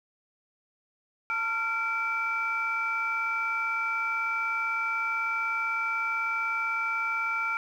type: tone cluster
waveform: sine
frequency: 892 / 1379 / 2321 Hz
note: A5 / F6 / D7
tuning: +23 / -22 / -21 cents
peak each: -37 / -28 / -30 dBFS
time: 1.3-7.57 s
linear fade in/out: 0 ms
effects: tanh soft clip ceiling -18 dBFS + 10-bit